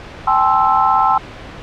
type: chord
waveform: sine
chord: A minor seventh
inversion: third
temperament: equal with one note detuned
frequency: 784 / 861.4 / 1046.5 / 1318.5 Hz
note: G5 / A5 / C6 / E6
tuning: 0 / -37 / 0 / 0 cents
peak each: -16 dBFS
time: 0.27-1.18 s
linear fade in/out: 5 ms
effects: pink hiss -33 dBFS RMS until 1.62 s + low-pass 3000 Hz 12 dB/octave